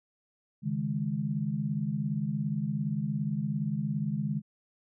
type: chord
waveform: sine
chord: C# suspended second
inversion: none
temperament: just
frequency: 138.59 / 155.92 / 207.9 Hz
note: C#3 / D#3 / G#3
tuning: 0 / +4 / +2 cents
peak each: -34 / -32 / -32 dBFS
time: 0.62-4.42 s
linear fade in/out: 50 ms
effects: none